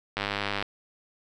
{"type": "click train", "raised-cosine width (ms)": 0.3, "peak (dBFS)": -12, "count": 47, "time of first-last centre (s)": [0.17, 0.625], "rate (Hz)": 101, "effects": []}